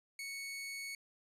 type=tone; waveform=sawtooth; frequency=2217 Hz; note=C#7; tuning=in tune; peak=-38 dBFS; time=0.19-0.95 s; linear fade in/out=2 ms; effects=resampled to 32000 Hz